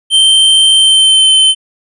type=tone with pitch glide; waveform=square; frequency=3123 to 3078 Hz; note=G7 to G7; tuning=-7 to -32 cents; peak=-5 dBFS; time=0.1-1.55 s; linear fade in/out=50 ms; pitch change=-25 cents; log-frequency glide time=0.76-1.31 s; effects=resampled to 24000 Hz